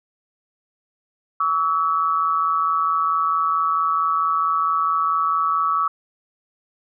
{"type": "tone pair together", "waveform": "sine", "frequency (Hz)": [1138, 1302.5], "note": ["C#6", "E6"], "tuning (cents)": [45, -21], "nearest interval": "major second", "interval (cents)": 234, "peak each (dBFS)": -20, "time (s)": [1.4, 5.88], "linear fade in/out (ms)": 5, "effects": []}